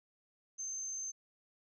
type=tone; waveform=sine; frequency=6272 Hz; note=G8; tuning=in tune; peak=-38 dBFS; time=0.58-1.12 s; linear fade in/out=20 ms; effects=none